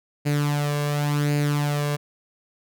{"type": "tone with flanger", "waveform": "sawtooth", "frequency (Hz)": 146.2, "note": "D3", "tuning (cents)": -7, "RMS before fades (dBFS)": -23, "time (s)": [0.25, 1.97], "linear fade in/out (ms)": 20, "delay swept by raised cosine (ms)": [0.43, 1.83], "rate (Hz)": 0.91, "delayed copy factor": 0.6, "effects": []}